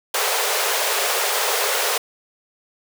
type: high-pass noise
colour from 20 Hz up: pink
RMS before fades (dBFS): -21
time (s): 0.14-1.98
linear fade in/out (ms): 5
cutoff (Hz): 400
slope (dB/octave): 96
effects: none